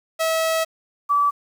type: tone pair in turn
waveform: sawtooth / sine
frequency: 647 / 1152.8 Hz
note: E5 / D6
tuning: -32 / -33 cents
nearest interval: minor seventh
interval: 999 cents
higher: second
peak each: -15 dBFS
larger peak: neither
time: 0.19-0.65 / 1.09-1.31 s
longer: first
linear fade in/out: 20 ms
effects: 8-bit